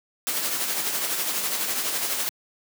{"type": "noise with tremolo", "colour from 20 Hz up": "white", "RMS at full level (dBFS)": -25, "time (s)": [0.27, 2.29], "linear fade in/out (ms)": 0, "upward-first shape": "sine", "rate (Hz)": 12, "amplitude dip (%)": 40, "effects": ["high-pass 200 Hz 12 dB/octave"]}